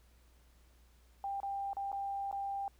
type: tone with dropouts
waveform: sine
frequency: 793 Hz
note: G5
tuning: 20 cents sharp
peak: -35 dBFS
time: 1.24-2.68 s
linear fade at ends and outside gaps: 1 ms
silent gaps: 1.402-1.431 / 1.732-1.768 / 1.918-1.928 / 2.313-2.327 s
effects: added 60 Hz sine -62 dBFS peak until 2.79 s + pink hiss -70 dBFS RMS until 2.79 s